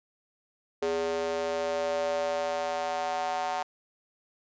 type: tone with high-pass filter sweep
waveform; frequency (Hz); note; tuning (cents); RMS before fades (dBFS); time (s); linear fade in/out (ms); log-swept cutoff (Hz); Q
square; 82.41; E2; 0; -30; 0.82-3.63; 5; 440 to 790; 4.9
effects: resampled to 16000 Hz